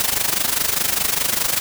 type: noise with amplitude modulation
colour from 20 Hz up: white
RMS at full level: -17 dBFS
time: 0-1.6 s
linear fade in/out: 0 ms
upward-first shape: sine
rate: 24.9 Hz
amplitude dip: 75%
effects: none